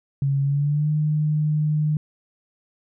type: tone with pitch glide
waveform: sine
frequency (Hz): 138.59 to 152.01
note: C#3 to D#3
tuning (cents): 0 to -40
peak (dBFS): -18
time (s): 0.22-1.97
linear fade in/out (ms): 2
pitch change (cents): +160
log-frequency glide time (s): 0.42-0.9
effects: none